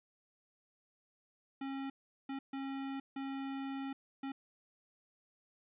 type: tone bursts at uneven times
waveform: square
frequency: 271.6 Hz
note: C#4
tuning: 35 cents flat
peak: -39 dBFS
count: 5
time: 1.61-1.9 / 2.29-2.39 / 2.53-3 / 3.16-3.93 / 4.23-4.32 s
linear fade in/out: 5 ms
effects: resampled to 8000 Hz